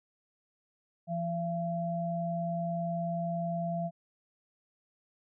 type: tone pair together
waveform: sine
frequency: 169.9 / 679.6 Hz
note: F3 / F5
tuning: -47 / -47 cents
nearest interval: 2 octaves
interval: 2400 cents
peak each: -33 / -33 dBFS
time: 1.07-3.91 s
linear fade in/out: 50 ms
effects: none